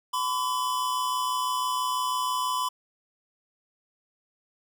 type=tone pair together; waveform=square; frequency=1010.9 / 1137 Hz; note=B5 / C#6; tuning=+40 / +44 cents; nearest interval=major second; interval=204 cents; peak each=-27 / -33 dBFS; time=0.13-2.69 s; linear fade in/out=10 ms; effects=none